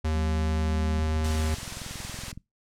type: tone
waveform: square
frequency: 78.3 Hz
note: D#2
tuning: 11 cents sharp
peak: -25 dBFS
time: 0.04-1.55 s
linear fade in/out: 10 ms
type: tone with pitch glide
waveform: sine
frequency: 185 to 197.14 Hz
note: F#3 to G3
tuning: 0 to +10 cents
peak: -33 dBFS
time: 0.15-1 s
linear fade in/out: 5 ms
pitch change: +110 cents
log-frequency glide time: 0.6-0.77 s
type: click train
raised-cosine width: 5 ms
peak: -27 dBFS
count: 31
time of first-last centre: 0.98-2.375 s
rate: 21.5 Hz
type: noise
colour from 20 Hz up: white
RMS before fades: -36 dBFS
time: 1.24-2.32 s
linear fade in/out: 5 ms
effects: noise-tail reverb RT60 0.2 s tail -22 dB re dry + low-pass 8000 Hz 12 dB/octave